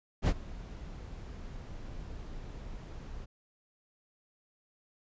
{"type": "noise with ADSR envelope", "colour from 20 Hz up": "brown", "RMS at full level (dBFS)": -22, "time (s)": [0.22, 3.26], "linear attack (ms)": 60, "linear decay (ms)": 51, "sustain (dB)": -21, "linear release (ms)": 21, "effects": ["resampled to 16000 Hz"]}